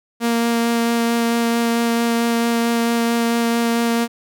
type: tone with vibrato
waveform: sawtooth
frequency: 233.1 Hz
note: A#3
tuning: in tune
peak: -12 dBFS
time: 0.2-4.08 s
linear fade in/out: 50 ms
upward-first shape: sine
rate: 4.5 Hz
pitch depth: 9 cents each way
effects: none